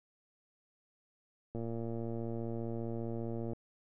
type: click train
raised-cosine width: 2 ms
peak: -27 dBFS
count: 229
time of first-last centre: 1.55-3.533 s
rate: 115 Hz
effects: none